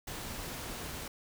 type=noise; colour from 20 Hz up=pink; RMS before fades=-41 dBFS; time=0.07-1.08 s; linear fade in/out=5 ms; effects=none